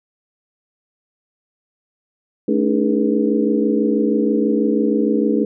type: tone cluster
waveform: sine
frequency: 217.4 / 283.1 / 309.3 / 415.8 / 481.2 Hz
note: A3 / C#4 / D#4 / G#4 / B4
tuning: -21 / +37 / -10 / +2 / -45 cents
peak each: -19 / -20 / -21 / -21 / -23 dBFS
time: 2.48-5.45 s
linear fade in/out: 5 ms
effects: none